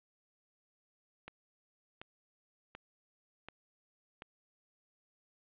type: click train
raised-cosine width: 0.3 ms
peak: -29 dBFS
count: 5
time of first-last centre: 1.28-4.221 s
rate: 1.36 Hz
effects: resampled to 8000 Hz + 10-bit